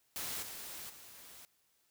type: noise with level steps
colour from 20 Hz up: white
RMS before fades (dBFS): -40 / -46 / -54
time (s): 0.16-1.45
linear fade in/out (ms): 0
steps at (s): 0.42 / 0.89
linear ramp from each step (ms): 10
effects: white hiss -74 dBFS RMS until 1.9 s